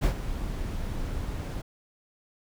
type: noise with ADSR envelope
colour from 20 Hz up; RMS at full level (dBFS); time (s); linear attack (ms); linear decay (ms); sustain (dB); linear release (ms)
brown; -20; 0.01-1.62; 31; 91; -12; 10
effects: none